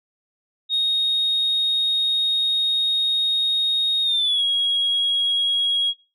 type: tone with pitch glide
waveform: sine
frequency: 3729 to 3303 Hz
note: A#7 to G#7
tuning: 0 to -10 cents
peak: -16 dBFS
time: 0.69-5.94 s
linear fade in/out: 50 ms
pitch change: -210 cents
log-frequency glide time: 4.03-4.43 s
effects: noise-tail reverb RT60 0.3 s tail -22 dB re dry + tanh soft clip ceiling -14 dBFS